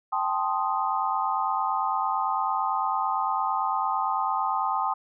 sine chord, A half-diminished seventh, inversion third, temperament equal with one note detuned, 784 / 872.9 / 1046.5 / 1244.5 Hz, G5 / A5 / C6 / Eb6, 0 / -14 / 0 / 0 cents, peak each -29 dBFS, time 0.12-4.94 s, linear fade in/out 10 ms, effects none

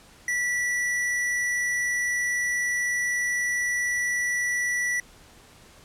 sine tone with tanh clipping, 1956 Hz, B6, 17 cents flat, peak -25 dBFS, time 0.28-5 s, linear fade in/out 2 ms, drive 17 dB, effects pink hiss -52 dBFS RMS until 5.84 s + low-pass 11000 Hz 12 dB/octave

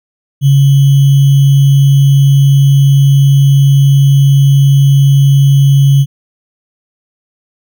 sine tone with sample-and-hold, 138.59 Hz, C#3, in tune, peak -3 dBFS, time 0.41-6.06 s, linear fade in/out 50 ms, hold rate 3150 Hz, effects none

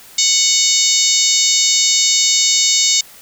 harmonic tone with a mistuned harmonic, 740 Hz, F#5, in tune, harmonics 3 / 4 / 5 / 6 / 7 / 8 / 9 / 10, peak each -24 / -24 / -18 / -19 / -20 / -20 / -18 / -18 dBFS, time 0.18-3.01 s, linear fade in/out 5 ms, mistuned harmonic 7, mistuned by +18 cents, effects white hiss -41 dBFS RMS until 3.21 s

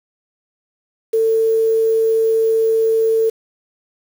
sine tone with quantisation, 447.4 Hz, A4, 29 cents sharp, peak -12 dBFS, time 1.13-3.3 s, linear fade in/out 10 ms, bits 6, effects none

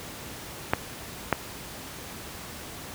clicks, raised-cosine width 0.5 ms, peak -5 dBFS, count 2, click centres 0.735 / 1.327 s, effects pink hiss -40 dBFS RMS until 2.94 s + high-pass 60 Hz 12 dB/octave

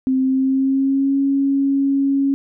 sine tone with pitch glide, 261.6 to 275.6 Hz, C4 to C#4, 0 to -10 cents, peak -14 dBFS, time 0.07-2.34 s, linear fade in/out 0 ms, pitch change +90 cents, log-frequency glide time 0.19-1.18 s, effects none

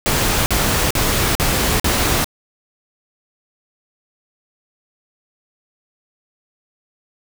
pink noise bursts, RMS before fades -17 dBFS, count 5, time 0.06-2.244 s, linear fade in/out 0 ms, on 400 ms, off 46 ms, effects none

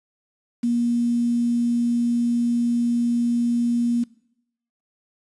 sine tone with quantisation, 237.6 Hz, A#3, 33 cents sharp, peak -18 dBFS, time 0.63-4.04 s, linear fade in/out 10 ms, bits 7, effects noise-tail reverb RT60 0.8 s tail -22 dB re dry + resampled to 22050 Hz

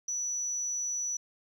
sine tone, 5920 Hz, F#8, in tune, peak -29 dBFS, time 0.08-1.17 s, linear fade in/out 5 ms, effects tanh soft clip ceiling -27 dBFS + 11-bit

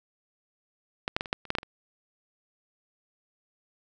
clicks, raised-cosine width 0.3 ms, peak -12 / -9 / -13 / -23 / -9 / -30 / -9 / -10 / -12 / -26 dBFS, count 10, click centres 1.079 / 1.165 / 1.209 / 1.258 / 1.329 / 1.453 / 1.504 / 1.552 / 1.585 / 1.631 s, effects none

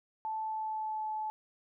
sine tone with pitch glide, 876 to 863.9 Hz, A5 to A5, -8 to -32 cents, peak -33 dBFS, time 0.25-1.3 s, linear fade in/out 0 ms, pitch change -24 cents, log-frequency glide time 0.36-1.08 s, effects none

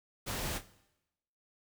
pink noise with echo, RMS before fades -37 dBFS, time 0.26-0.59 s, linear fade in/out 20 ms, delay 28 ms, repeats 3, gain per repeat -11 dB, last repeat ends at 0.674 s, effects noise-tail reverb RT60 0.9 s tail -18 dB re dry

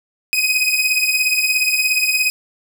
sawtooth beating tone pair, 2502 / 2519 Hz, D#7 / D#7, +9 / +21 cents, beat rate 17 Hz, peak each -15 / -14 dBFS, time 0.33-2.3 s, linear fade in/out 0 ms, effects none

